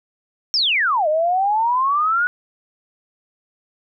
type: exponential two-way sweep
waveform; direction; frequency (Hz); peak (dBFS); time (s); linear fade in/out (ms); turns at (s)
sine; down then up; 5600 to 600 to 1482; -15; 0.54-2.27; 0; 1.08
effects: none